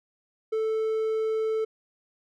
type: tone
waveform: triangle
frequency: 440 Hz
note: A4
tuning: in tune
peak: -22 dBFS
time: 0.52-1.65 s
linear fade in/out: 10 ms
effects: none